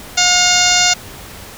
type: harmonic tone with a mistuned harmonic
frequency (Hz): 718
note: F5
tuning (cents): +48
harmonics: 1 / 2 / 3 / 4 / 5 / 6 / 7 / 8 / 9 / 10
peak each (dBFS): -19 / -19 / -19 / -19 / -19 / -19 / -19 / -19 / -19 / -19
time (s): 0.17-0.94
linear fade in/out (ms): 10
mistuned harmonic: 4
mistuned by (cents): -41
effects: pink hiss -34 dBFS RMS until 1.57 s